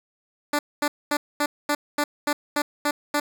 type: tone bursts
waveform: 10% pulse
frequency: 293.2 Hz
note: D4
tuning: 3 cents flat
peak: -12 dBFS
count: 10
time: 0.53-3.2 s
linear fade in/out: 5 ms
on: 60 ms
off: 230 ms
effects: none